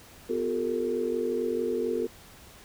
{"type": "tone cluster", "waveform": "sine", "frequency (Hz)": [250.4, 360.9, 407.7, 452.1], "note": ["B3", "F#4", "G#4", "A4"], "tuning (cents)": [24, -43, -32, 47], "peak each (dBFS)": [-34, -31, -34, -29], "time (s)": [0.29, 2.07], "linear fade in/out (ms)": 10, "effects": ["pink hiss -51 dBFS RMS until 2.64 s"]}